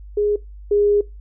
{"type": "tone pair in turn", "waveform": "sine", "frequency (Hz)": [415.3, 411], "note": ["G#4", "G#4"], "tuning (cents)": [0, -18], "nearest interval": "unison", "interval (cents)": 18, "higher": "first", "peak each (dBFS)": [-15, -13], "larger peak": "second", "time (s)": [[0.17, 0.36], [0.71, 1.01]], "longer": "second", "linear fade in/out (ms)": 5, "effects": ["noise-tail reverb RT60 0.2 s tail -20 dB re dry", "added 50 Hz sine -35 dBFS peak until 1.2 s"]}